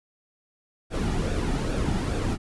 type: noise with flanger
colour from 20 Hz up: brown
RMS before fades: -26 dBFS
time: 0.9-2.38 s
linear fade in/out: 50 ms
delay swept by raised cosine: 0.97 to 1.93 ms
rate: 2.4 Hz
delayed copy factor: -0.5
effects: resampled to 24000 Hz